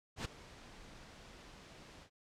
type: noise with ADSR envelope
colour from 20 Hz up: pink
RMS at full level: -38 dBFS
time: 0.16-2.1 s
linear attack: 88 ms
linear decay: 14 ms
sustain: -17 dB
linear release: 84 ms
effects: low-pass 6000 Hz 12 dB/octave